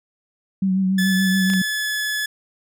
sine tone with vibrato, 189.6 Hz, F#3, 43 cents sharp, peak -16 dBFS, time 0.62-1.62 s, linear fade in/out 5 ms, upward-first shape triangle, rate 7 Hz, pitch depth 39 cents each way
sawtooth tone with pitch glide, 1729 to 1713.1 Hz, A6 to A6, -31 to -47 cents, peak -18 dBFS, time 0.98-2.26 s, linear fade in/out 5 ms, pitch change -16 cents, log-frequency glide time 1.28-1.94 s
clicks, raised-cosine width 0.2 ms, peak -14 dBFS, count 2, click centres 1.501 / 1.536 s
effects none

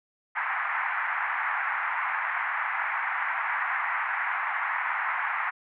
white band-pass noise, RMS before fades -29 dBFS, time 0.35-5.51 s, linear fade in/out 20 ms, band 810 to 2100 Hz, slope 48 dB/octave, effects none

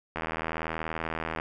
click train, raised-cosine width 0.5 ms, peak -16 dBFS, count 101, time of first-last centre 0.16-1.399 s, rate 80.7 Hz, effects none

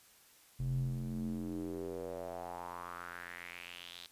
square tone with band-pass filter sweep, 43.68 Hz, F1, 1 cent sharp, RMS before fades -41 dBFS, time 0.59-4.07 s, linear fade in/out 10 ms, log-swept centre 110 to 4000 Hz, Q 4, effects white hiss -63 dBFS RMS until 4.11 s + resampled to 32000 Hz

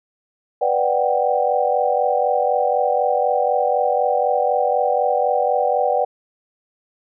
sine chord, G major seventh, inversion first, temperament equal, 493.9 / 587.3 / 740 / 784 Hz, B4 / D5 / F#5 / G5, 0 / 0 / 0 / 0 cents, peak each -21 dBFS, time 0.61-6.05 s, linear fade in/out 10 ms, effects none

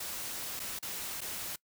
white noise with dropouts, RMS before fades -39 dBFS, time 0-1.56 s, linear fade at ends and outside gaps 5 ms, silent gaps 0.595-0.599 / 0.79-0.826 / 1.208-1.214 s, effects noise-tail reverb RT60 0.1 s tail -23 dB re dry

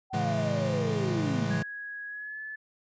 sine linear sweep, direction down, 770 to 160 Hz, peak -30 dBFS, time 0.1-1.6 s, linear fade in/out 50 ms
square chord, A major seventh, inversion none, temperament equal with one note detuned, 110 / 138.59 / 164.81 / 211.8 Hz, A2 / C#3 / E3 / G#3, 0 / 0 / 0 / +34 cents, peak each -34 dBFS, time 0.13-1.63 s, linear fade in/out 10 ms
sine tone with pitch glide, 1662 to 1731.6 Hz, G#6 to A6, +1 to -28 cents, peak -36 dBFS, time 1.5-2.56 s, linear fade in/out 10 ms, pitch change +71 cents, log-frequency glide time 2.07-2.4 s
effects resampled to 16000 Hz

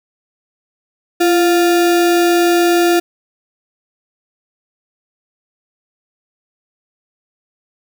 sine tone with sample-and-hold, 343.4 Hz, F4, 29 cents flat, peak -9 dBFS, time 1.2-3 s, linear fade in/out 10 ms, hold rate 1050 Hz, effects none

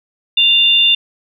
sine tone pair together, 2794 / 3560 Hz, F7 / A7, 0 / +20 cents, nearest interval major third, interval 420 cents, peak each -11 dBFS, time 0.37-0.95 s, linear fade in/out 5 ms, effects none

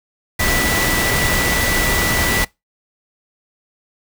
sine tone in noise, 1969 Hz, B6, 6 cents flat, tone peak -20 dBFS, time 0.39-2.45 s, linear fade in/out 10 ms, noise pink, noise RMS -18 dBFS, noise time 0.39-2.45 s, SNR -5 dB, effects noise-tail reverb RT60 0.2 s tail -23 dB re dry

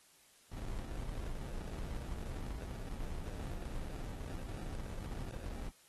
brown noise with sample-and-hold, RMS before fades -42 dBFS, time 0.51-5.71 s, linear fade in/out 20 ms, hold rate 1050 Hz, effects white hiss -65 dBFS RMS until 5.88 s + AAC 32 kbps

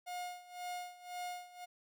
45% pulse tone with tremolo, 716 Hz, F5, 43 cents sharp, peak -39 dBFS, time 0.06-1.66 s, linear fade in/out 20 ms, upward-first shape sine, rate 1.9 Hz, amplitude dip 85%, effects none

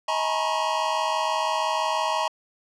square tone cluster, 634 / 842 / 928 / 974 / 1089 Hz, D#5 / G#5 / A#5 / B5 / C#6, +32 / +24 / -8 / -24 / -31 cents, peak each -30 dBFS, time 0.08-2.28 s, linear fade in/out 5 ms, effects low-pass 6000 Hz 12 dB/octave

